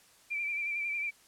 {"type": "tone with vibrato", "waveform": "sine", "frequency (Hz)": 2349, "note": "D7", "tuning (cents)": 0, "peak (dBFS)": -31, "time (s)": [0.3, 1.11], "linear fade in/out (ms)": 20, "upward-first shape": "sine", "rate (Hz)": 11, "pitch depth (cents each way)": 40, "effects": ["white hiss -61 dBFS RMS until 1.27 s", "low-pass 11000 Hz 12 dB/octave"]}